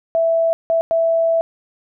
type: tone bursts at uneven times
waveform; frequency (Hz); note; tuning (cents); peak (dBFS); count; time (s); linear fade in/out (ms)
sine; 660; E5; +2; -13; 3; 0.15-0.53 / 0.7-0.81 / 0.91-1.41; 0
effects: none